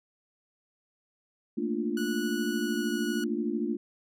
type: chord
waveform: sine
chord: Bb major seventh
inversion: third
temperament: equal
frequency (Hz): 220 / 233.1 / 293.7 / 349.2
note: A3 / Bb3 / D4 / F4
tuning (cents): 0 / 0 / 0 / 0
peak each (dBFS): -33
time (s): 1.57-3.77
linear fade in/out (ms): 10
type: tone with pitch glide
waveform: sawtooth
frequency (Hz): 1471 to 1462.5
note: F#6 to F#6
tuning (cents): -11 to -21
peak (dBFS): -32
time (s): 1.97-3.24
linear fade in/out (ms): 2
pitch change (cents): -10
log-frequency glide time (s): 2.54-2.89
effects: none